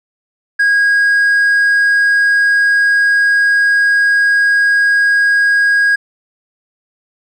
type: tone with hard clipping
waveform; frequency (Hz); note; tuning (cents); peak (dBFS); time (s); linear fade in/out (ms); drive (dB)
sine; 1640; G#6; -22; -9; 0.59-5.96; 10; 2
effects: none